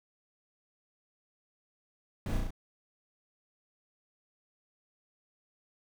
brown noise with echo, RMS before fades -32 dBFS, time 2.26-2.37 s, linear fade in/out 2 ms, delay 34 ms, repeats 4, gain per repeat -2 dB, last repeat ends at 2.506 s, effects none

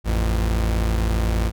40% pulse tone pair together, 55.27 / 87.1 Hz, A1 / F2, +8 / -4 cents, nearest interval minor sixth, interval 788 cents, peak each -18 / -26 dBFS, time 0.04-1.52 s, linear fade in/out 50 ms, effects none

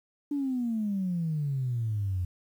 sine exponential sweep, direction down, 293.7 to 88 Hz, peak -26 dBFS, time 0.31-2.25 s, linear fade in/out 5 ms, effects tanh soft clip ceiling -22 dBFS + 10-bit

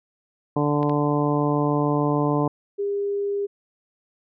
harmonic tone, 146.7 Hz, D3, 2 cents flat, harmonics 1 / 2 / 3 / 4 / 5 / 6 / 7, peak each -24 / -23 / -26 / -29 / -31 / -31 / -29 dBFS, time 0.56-2.48 s, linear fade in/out 5 ms
clicks, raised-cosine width 0.3 ms, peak -23 dBFS, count 2, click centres 0.83 / 0.896 s
sine tone, 403.1 Hz, G4, 48 cents sharp, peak -22 dBFS, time 2.78-3.47 s, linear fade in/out 20 ms
effects none

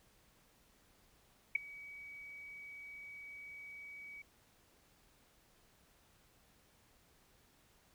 sine tone with ADSR envelope, 2269 Hz, C#7, 40 cents sharp, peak -24 dBFS, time 1.55-4.22 s, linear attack 7 ms, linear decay 6 ms, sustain -24 dB, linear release 4 ms, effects pink hiss -69 dBFS RMS until 7.94 s

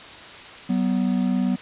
triangle tone pair together, 189.13 / 246.9 Hz, F#3 / B3, +38 / 0 cents, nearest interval perfect fourth, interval 462 cents, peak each -20 dBFS, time 0.69-1.56 s, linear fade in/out 10 ms, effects white hiss -40 dBFS RMS until 1.61 s + resampled to 8000 Hz

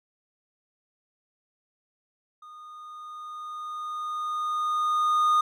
triangle tone with level ramp, 1228 Hz, D#6, 23 cents flat, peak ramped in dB -42 to -16 dBFS, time 2.42-5.41 s, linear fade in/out 5 ms, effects none

